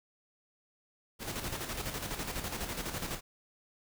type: noise with tremolo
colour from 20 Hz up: pink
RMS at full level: -36 dBFS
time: 1.19-3.21 s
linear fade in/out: 50 ms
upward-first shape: square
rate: 12 Hz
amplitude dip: 50%
effects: none

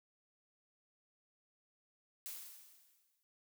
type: noise with exponential decay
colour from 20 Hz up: blue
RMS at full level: -44 dBFS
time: 2.26-3.23 s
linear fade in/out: 0 ms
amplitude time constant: 210 ms
effects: none

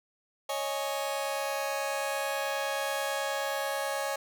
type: chord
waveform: sawtooth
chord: C# suspended second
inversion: none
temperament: just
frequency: 554.4 / 623.7 / 831.5 Hz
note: C#5 / D#5 / G#5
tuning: 0 / +4 / +2 cents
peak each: -29 / -33 / -31 dBFS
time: 0.49-4.16 s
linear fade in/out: 5 ms
effects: none

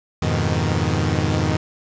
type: chord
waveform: sawtooth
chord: F half-diminished seventh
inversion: none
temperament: equal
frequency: 87.31 / 103.83 / 123.47 / 155.56 Hz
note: F2 / Ab2 / Cb3 / Eb3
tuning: 0 / 0 / 0 / 0 cents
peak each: -19 / -20 / -21 / -19 dBFS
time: 0.22-1.57 s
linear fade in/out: 5 ms
effects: resampled to 16000 Hz + 7-bit

